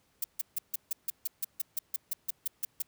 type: noise bursts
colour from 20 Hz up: violet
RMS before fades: -31 dBFS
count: 16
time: 0.22-2.822 s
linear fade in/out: 5 ms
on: 22 ms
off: 150 ms
effects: pink hiss -70 dBFS RMS until 2.87 s + high-pass 60 Hz 12 dB/octave